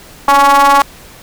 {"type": "ring-modulated tone", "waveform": "square", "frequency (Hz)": 138.59, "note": "C#3", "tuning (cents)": 0, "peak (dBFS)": -3, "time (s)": [0.28, 0.82], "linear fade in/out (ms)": 2, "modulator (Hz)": 980, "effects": ["pink hiss -37 dBFS RMS until 1.22 s"]}